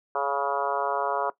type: harmonic tone with a mistuned harmonic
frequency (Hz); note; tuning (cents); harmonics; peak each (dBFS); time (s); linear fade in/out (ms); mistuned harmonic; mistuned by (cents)
140; C#3; +18; 3 / 4 / 5 / 6 / 7 / 8 / 9 / 10; -33 / -31 / -31 / -35 / -31 / -33 / -34 / -38; 0.15-1.3; 2; 10; +17
effects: noise-tail reverb RT60 0.1 s tail -17 dB re dry

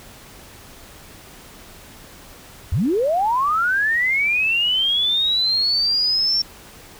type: linear sweep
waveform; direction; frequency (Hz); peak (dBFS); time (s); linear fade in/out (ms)
sine; up; 61 to 5480; -16; 2.72-6.42; 5
effects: pink hiss -43 dBFS RMS until 6.99 s

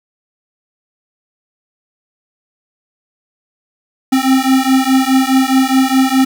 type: beating tone pair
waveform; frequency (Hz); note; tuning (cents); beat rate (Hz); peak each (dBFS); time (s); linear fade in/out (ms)
square; 261.3 / 266.1; C4 / C4; -2 / +29; 4.8; -13; 4.12-6.25; 10
effects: 7-bit

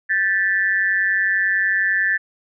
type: tone with amplitude modulation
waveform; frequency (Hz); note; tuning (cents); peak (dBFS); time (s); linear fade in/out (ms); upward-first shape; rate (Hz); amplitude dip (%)
sine; 1760; A6; 0; -12; 0.09-2.18; 20; sine; 191; 85
effects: none

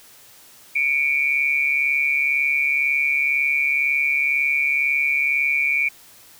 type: tone pair together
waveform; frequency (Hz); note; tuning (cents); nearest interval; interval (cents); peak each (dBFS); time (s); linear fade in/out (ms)
sine; 2250 / 2392; C#7 / D7; +25 / +31; minor second; 106; -20; 0.75-5.89; 10
effects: white hiss -48 dBFS RMS until 6.39 s

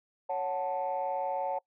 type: chord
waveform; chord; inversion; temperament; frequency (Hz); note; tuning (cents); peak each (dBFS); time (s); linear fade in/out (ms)
sine; F# minor; second; equal; 554.4 / 740 / 880; C#5 / F#5 / A5; 0 / 0 / 0; -33; 0.29-1.59; 10
effects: noise-tail reverb RT60 0.1 s tail -23 dB re dry + tanh soft clip ceiling -23 dBFS

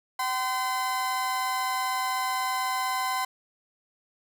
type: tone pair together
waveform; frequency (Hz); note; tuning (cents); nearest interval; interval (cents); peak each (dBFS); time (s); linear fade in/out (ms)
35% pulse; 765.5 / 1026; G5 / C6; -41 / -34; perfect fourth; 507; -29 / -26; 0.19-3.25; 5
effects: none

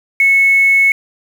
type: tone with quantisation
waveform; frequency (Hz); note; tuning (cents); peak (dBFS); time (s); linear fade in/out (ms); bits
sine; 2200; C#7; -14; -7; 0.2-0.92; 2; 5
effects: none

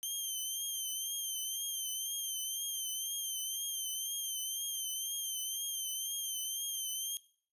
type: tone with vibrato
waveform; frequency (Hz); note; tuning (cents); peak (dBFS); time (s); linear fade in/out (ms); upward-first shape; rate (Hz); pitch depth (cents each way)
10% pulse; 3136; G7; 0; -28; 0.03-7.17; 0; triangle; 2; 66
effects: noise-tail reverb RT60 0.5 s tail -20 dB re dry + resampled to 32000 Hz

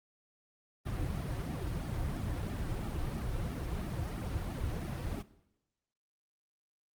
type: noise with flanger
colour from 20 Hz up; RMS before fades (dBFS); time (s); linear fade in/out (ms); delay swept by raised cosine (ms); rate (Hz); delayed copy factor
brown; -36; 0.85-5.23; 20; 1.9 to 4.9; 3; -0.95
effects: noise-tail reverb RT60 0.9 s tail -18 dB re dry + Opus 32 kbps

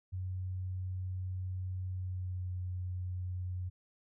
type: tone with pitch glide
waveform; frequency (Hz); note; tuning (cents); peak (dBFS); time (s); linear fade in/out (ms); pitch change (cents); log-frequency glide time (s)
sine; 92.5 to 90.96; F#2 to F#2; 0 to -29; -35; 0.12-3.7; 20; -29; 1.91-2.52
effects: none

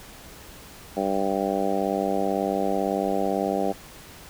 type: harmonic tone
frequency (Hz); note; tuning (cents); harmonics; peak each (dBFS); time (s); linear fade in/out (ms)
98; G2; 0; 2 / 3 / 4 / 5 / 6 / 7 / 8; -30 / -30 / -30 / -30 / -30 / -30 / -30; 0.96-3.73; 20
effects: pink hiss -45 dBFS RMS until 4.29 s

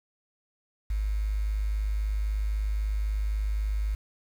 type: tone with quantisation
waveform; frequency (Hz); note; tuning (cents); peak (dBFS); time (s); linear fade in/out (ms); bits
sine; 51.9; G#1; 0; -25; 0.9-3.95; 5; 8
effects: none

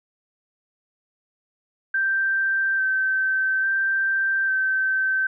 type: tone with vibrato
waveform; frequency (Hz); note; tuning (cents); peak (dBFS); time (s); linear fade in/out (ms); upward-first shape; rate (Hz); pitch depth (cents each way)
sine; 1557; G6; -12; -19; 1.94-5.27; 5; square; 0.59; 13
effects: none

